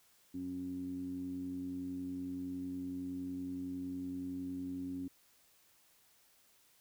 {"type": "tone with low-pass filter", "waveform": "15% pulse", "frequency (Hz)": 90.8, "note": "F#2", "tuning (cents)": -32, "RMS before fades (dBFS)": -41, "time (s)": [0.34, 5.08], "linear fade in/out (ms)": 5, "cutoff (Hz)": 270, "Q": 8.6, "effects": ["white hiss -68 dBFS RMS until 6.8 s"]}